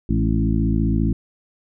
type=harmonic tone with a mistuned harmonic; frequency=55 Hz; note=A1; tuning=in tune; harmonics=1 / 2 / 3 / 4 / 5 / 6; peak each=-21 / -23 / -24 / -23 / -25 / -28 dBFS; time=0.09-1.13 s; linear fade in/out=5 ms; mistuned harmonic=4; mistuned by=-35 cents; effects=none